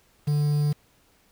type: tone with quantisation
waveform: triangle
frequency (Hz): 147.5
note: D3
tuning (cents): +8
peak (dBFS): -18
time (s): 0.27-0.73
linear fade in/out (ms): 10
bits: 7
effects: pink hiss -62 dBFS RMS until 1.31 s